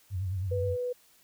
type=tone with vibrato; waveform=sine; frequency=94 Hz; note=F#2; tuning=28 cents sharp; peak=-29 dBFS; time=0.1-0.77 s; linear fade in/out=50 ms; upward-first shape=sine; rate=9.4 Hz; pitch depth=94 cents each way
type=tone; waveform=sine; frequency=493.9 Hz; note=B4; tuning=in tune; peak=-29 dBFS; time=0.51-0.93 s; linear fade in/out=10 ms
effects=white hiss -62 dBFS RMS until 1.23 s